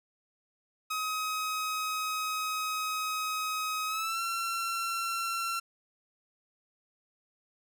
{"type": "tone with pitch glide", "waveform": "sawtooth", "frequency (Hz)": [1266, 1356.9], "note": ["D#6", "E6"], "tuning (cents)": [30, 50], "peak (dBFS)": -27, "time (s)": [0.9, 5.6], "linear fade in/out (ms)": 10, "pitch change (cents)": 120, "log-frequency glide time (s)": [3.87, 4.2], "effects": []}